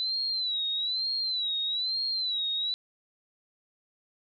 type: tone with vibrato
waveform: sine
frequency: 3983 Hz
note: B7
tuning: 14 cents sharp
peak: -27 dBFS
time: 0-2.74 s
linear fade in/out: 0 ms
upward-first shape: sine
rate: 1.1 Hz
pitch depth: 110 cents each way
effects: none